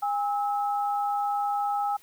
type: tone pair together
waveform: sine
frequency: 815 / 1295.8 Hz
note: G#5 / E6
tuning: -33 / -30 cents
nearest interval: minor sixth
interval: 803 cents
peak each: -25 / -32 dBFS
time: 0.02-1.97 s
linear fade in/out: 10 ms
effects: white hiss -57 dBFS RMS until 2.02 s